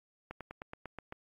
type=slowing click train; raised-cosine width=0.5 ms; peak=-27 dBFS; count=8; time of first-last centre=0.31-1.124 s; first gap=97 ms; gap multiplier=1.06; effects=AAC 32 kbps